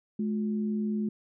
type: tone pair together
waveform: sine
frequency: 212.7 / 358.9 Hz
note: G#3 / F4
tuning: +42 / +47 cents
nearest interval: major sixth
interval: 905 cents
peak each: -27 / -38 dBFS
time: 0.19-1.09 s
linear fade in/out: 5 ms
effects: none